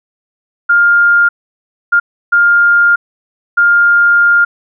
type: tone bursts at uneven times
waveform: sine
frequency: 1406 Hz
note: F6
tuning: 11 cents sharp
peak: -5 dBFS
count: 4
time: 0.69-1.29 / 1.92-2 / 2.32-2.96 / 3.57-4.45 s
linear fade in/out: 10 ms
effects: none